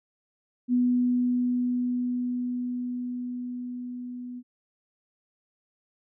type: tone with level ramp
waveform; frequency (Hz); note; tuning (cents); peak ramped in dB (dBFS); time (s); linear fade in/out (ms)
sine; 246.9; B3; 0; -19 to -35; 0.68-4.43; 50
effects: none